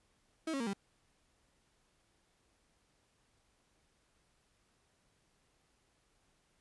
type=tone with pitch steps; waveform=35% pulse; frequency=321.1 / 273.1 / 232.4 / 197.66 Hz; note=E4 / C#4 / A#3 / G3; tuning=-45 / -26 / -5 / +15 cents; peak=-33 dBFS; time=0.47-0.734 s; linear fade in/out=5 ms; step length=66 ms; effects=pink hiss -74 dBFS RMS until 6.6 s + resampled to 24000 Hz